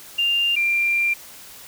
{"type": "tone pair in turn", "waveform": "sine", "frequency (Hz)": [2796, 2378], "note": ["F7", "D7"], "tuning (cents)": [1, 21], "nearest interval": "minor third", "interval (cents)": 280, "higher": "first", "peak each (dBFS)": -17, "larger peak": "neither", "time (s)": [[0.18, 0.56], [0.56, 1.14]], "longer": "second", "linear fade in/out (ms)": 10, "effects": ["white hiss -42 dBFS RMS until 1.67 s"]}